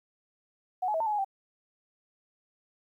sine tone with pitch steps, 738 / 847 / 645 / 901 / 850 / 832 / 780 Hz, F#5 / G#5 / E5 / A5 / G#5 / G#5 / G5, -5 / +34 / -38 / +41 / +40 / +3 / -9 cents, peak -26 dBFS, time 0.82-1.247 s, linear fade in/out 10 ms, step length 61 ms, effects 11-bit

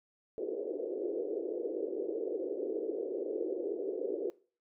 pink band-pass noise, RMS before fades -36 dBFS, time 0.38-4.3 s, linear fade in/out 0 ms, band 350 to 490 Hz, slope 48 dB/octave, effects noise-tail reverb RT60 0.4 s tail -21 dB re dry

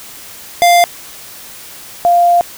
square / sine tone pair in turn, 697 / 697 Hz, F5 / F5, -4 / -4 cents, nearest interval unison, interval 0 cents, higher neither, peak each -6 dBFS, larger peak neither, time 0.62-0.84 / 2.05-2.41 s, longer second, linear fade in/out 0 ms, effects white hiss -33 dBFS RMS until 2.57 s

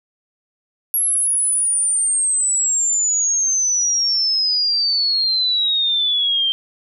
sine exponential sweep, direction down, 11350 to 3136 Hz, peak -15 dBFS, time 0.94-6.52 s, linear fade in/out 0 ms, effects none

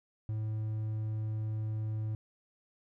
triangle tone, 108.6 Hz, A2, 22 cents flat, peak -30 dBFS, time 0.29-2.15 s, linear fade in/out 0 ms, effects none

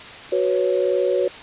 sine chord, F# suspended fourth, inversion none, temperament just, 370 / 493.3 / 555 Hz, F#4 / B4 / C#5, 0 / -2 / +2 cents, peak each -21 / -22 / -21 dBFS, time 0.32-1.28 s, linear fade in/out 5 ms, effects white hiss -37 dBFS RMS until 1.42 s + resampled to 8000 Hz

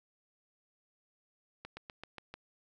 slowing click train, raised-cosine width 0.3 ms, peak -28 dBFS, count 6, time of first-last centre 1.65-2.34 s, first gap 120 ms, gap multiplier 1.07, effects none

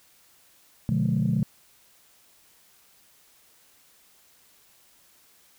sine chord, B diminished seventh, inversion none, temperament just, 123.47 / 148.16 / 177.8 / 213.4 Hz, B2 / D3 / F3 / Ab3, 0 / +16 / +31 / +47 cents, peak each -26 dBFS, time 0.89-1.43 s, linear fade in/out 0 ms, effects tanh soft clip ceiling -14 dBFS + white hiss -59 dBFS RMS until 5.58 s

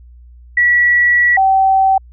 sine tone pair in turn, 1939 / 769.5 Hz, B6 / G5, -32 / -32 cents, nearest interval octave + major third, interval 1600 cents, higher first, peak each -8 dBFS, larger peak neither, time 0.57-1.37 / 1.37-1.98 s, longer first, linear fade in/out 5 ms, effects added 60 Hz sine -37 dBFS peak until 2.12 s

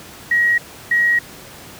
sine tone pair in turn, 1899 / 1899 Hz, A#6 / A#6, +32 / +32 cents, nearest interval unison, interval 0 cents, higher neither, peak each -12 dBFS, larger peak neither, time 0.31-0.58 / 0.91-1.19 s, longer second, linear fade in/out 5 ms, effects pink hiss -38 dBFS RMS until 1.79 s + high-pass 80 Hz 12 dB/octave

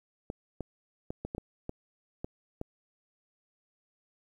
clicks, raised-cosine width 2 ms, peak -22 dBFS, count 9, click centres 0.301 / 0.607 / 1.105 / 1.25 / 1.349 / 1.381 / 1.694 / 2.245 / 2.614 s, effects 10-bit

